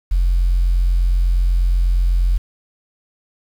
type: tone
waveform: sine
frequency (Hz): 44.14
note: F1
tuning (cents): +19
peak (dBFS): -11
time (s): 0.11-2.38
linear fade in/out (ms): 10
effects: tanh soft clip ceiling -9 dBFS + 7-bit